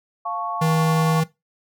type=chord; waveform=sine; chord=F augmented; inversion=none; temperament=equal; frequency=698.5 / 880 / 1108.7 Hz; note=F5 / A5 / C#6; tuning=0 / 0 / 0 cents; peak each=-29 / -31 / -26 dBFS; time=0.25-1.21 s; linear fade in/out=10 ms
type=tone; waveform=square; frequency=159.9 Hz; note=D#3; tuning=48 cents sharp; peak=-18 dBFS; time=0.61-1.24 s; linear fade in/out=10 ms
effects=noise-tail reverb RT60 0.2 s tail -18 dB re dry